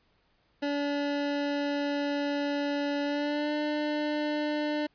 25% pulse tone with pitch glide, 286.9 to 299.1 Hz, D4 to D4, -40 to +32 cents, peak -24 dBFS, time 0.62-4.87 s, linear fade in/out 10 ms, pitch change +72 cents, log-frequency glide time 3.03-3.54 s, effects pink hiss -69 dBFS RMS until 4.94 s + resampled to 11025 Hz

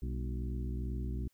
harmonic tone with a mistuned harmonic, 62.4 Hz, B1, 19 cents sharp, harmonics 1 / 2 / 3 / 4 / 5 / 6, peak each -35 / -41 / -45 / -47 / -49 / -51 dBFS, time 0.02-1.28 s, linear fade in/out 5 ms, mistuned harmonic 3, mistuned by +130 cents, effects white hiss -75 dBFS RMS until 1.33 s

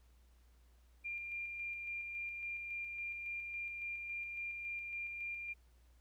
sine tone with tremolo, 2393 Hz, D7, 32 cents sharp, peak -39 dBFS, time 1.04-5.54 s, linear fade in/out 20 ms, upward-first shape square, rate 3.6 Hz, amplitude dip 30%, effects added 60 Hz sine -63 dBFS peak until 6 s + pink hiss -75 dBFS RMS until 6 s

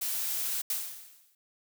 blue noise, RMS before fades -32 dBFS, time 0.01-0.62 s, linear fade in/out 10 ms
blue noise with exponential decay, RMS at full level -29 dBFS, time 0.7-1.35 s, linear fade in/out 2 ms, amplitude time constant 140 ms
effects none

